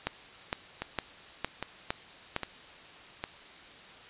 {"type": "two click trains", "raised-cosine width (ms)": 0.3, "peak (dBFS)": [-17, -13], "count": [4, 6], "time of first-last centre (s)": [[0.82, 3.239], [0.07, 2.364]], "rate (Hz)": [1.24, 2.18], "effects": ["white hiss -50 dBFS RMS until 4.09 s", "resampled to 8000 Hz"]}